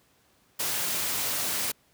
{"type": "noise", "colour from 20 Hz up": "white", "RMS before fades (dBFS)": -29, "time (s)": [0.59, 1.72], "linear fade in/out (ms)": 10, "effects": ["pink hiss -64 dBFS RMS until 1.93 s", "high-pass 80 Hz 12 dB/octave"]}